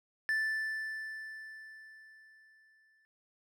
triangle tone with exponential decay, 1760 Hz, A6, in tune, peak -26 dBFS, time 0.29-3.05 s, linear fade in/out 0 ms, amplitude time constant 600 ms, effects none

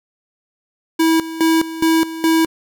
square tone with tremolo, 324.6 Hz, E4, 27 cents flat, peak -12 dBFS, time 0.99-2.46 s, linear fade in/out 10 ms, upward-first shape square, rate 2.4 Hz, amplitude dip 80%, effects none

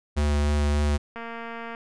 square tone with vibrato, 73.42 Hz, D2, in tune, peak -21 dBFS, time 0.16-0.98 s, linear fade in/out 20 ms, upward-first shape sine, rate 3.4 Hz, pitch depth 11 cents each way
click train, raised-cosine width 0.5 ms, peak -22 dBFS, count 137, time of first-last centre 1.16-1.749 s, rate 231 Hz
effects resampled to 22050 Hz

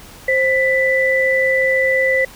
sine tone pair together, 526 / 1984.2 Hz, C5 / B6, +9 / +8 cents, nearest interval octave + major seventh, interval 2299 cents, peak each -16 / -15 dBFS, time 0.28-2.25 s, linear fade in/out 5 ms, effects pink hiss -40 dBFS RMS until 2.35 s

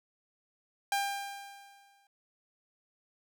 sawtooth tone with exponential decay, 798 Hz, G5, 31 cents sharp, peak -23 dBFS, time 0.92-2.07 s, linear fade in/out 2 ms, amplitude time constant 250 ms, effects none

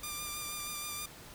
5% pulse tone with vibrato, 1191 Hz, D6, 24 cents sharp, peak -26 dBFS, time 0.03-1.06 s, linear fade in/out 5 ms, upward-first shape sine, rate 6.3 Hz, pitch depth 18 cents each way, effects pink hiss -51 dBFS RMS until 1.34 s

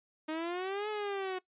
sawtooth exponential two-way sweep, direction up then down, 308.2 to 429.3 to 366.5 Hz, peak -30 dBFS, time 0.28-1.39 s, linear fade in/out 10 ms, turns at 0.89 s, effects noise-tail reverb RT60 0.1 s tail -20 dB re dry + resampled to 8000 Hz

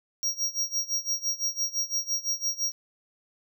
square tone with tremolo, 5640 Hz, F8, 16 cents sharp, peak -24 dBFS, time 0.23-2.72 s, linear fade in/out 0 ms, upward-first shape sine, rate 5.9 Hz, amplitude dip 90%, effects none

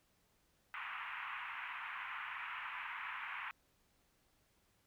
pink band-pass noise, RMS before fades -45 dBFS, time 0.74-3.51 s, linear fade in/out 0 ms, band 940 to 2700 Hz, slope 48 dB/octave, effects pink hiss -75 dBFS RMS until 4.86 s

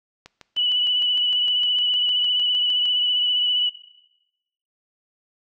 click train, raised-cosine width 0.2 ms, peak -23 dBFS, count 18, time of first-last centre 0.26-2.855 s, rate 6.55 Hz
sine tone with vibrato, 2960 Hz, F#7, in tune, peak -18 dBFS, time 0.56-3.7 s, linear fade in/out 20 ms, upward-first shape sine, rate 15 Hz, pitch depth 24 cents each way
effects noise-tail reverb RT60 1.0 s tail -19 dB re dry

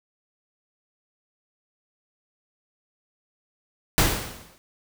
pink noise with exponential decay, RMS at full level -17 dBFS, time 3.98-4.58 s, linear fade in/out 0 ms, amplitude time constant 130 ms, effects none

